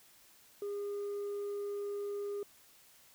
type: tone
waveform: sine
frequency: 406.7 Hz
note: G#4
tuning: 36 cents flat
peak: -33 dBFS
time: 0.62-2.43 s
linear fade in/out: 2 ms
effects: tanh soft clip ceiling -35 dBFS + white hiss -62 dBFS RMS until 3.14 s